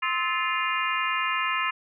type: harmonic tone with a mistuned harmonic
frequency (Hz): 349.2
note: F4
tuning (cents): 0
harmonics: 3 / 4 / 5 / 6 / 7 / 8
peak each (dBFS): -29 / -30 / -31 / -32 / -32 / -33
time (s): 0.02-1.71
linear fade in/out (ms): 10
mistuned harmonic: 4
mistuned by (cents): -130
effects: none